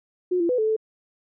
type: tone with pitch steps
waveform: sine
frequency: 361.5 / 340.4 / 498.7 / 435.5 / 437.9 Hz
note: F#4 / F4 / B4 / A4 / A4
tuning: -40 / -44 / +17 / -18 / -8 cents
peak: -19 dBFS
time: 0.31-0.765 s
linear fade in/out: 10 ms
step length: 91 ms
effects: none